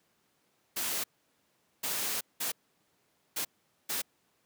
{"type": "noise bursts at uneven times", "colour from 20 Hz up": "white", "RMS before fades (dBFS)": -33, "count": 5, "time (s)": [[0.76, 1.04], [1.83, 2.21], [2.4, 2.52], [3.36, 3.45], [3.89, 4.02]], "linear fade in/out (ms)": 10, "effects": ["pink hiss -72 dBFS RMS until 4.45 s", "high-pass 150 Hz 12 dB/octave"]}